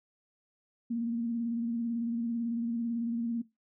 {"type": "tone with vibrato", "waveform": "sine", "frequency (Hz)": 233.1, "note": "A#3", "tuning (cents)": 0, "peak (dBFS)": -29, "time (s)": [0.9, 3.42], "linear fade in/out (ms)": 10, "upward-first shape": "square", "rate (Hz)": 18, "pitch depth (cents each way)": 29, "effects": ["noise-tail reverb RT60 0.2 s tail -18 dB re dry"]}